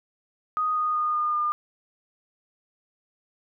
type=tone with pitch steps; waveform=sine; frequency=1244.5 / 1235.2 / 1225.9 / 1216.8 / 1207.7 Hz; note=D#6 / D#6 / D#6 / D#6 / D6; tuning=0 / -13 / -26 / -39 / +48 cents; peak=-22 dBFS; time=0.57-1.52 s; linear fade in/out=0 ms; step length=190 ms; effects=none